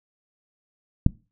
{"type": "click", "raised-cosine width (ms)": 5, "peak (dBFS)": -3, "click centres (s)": 1.064, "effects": ["noise-tail reverb RT60 0.3 s tail -22 dB re dry"]}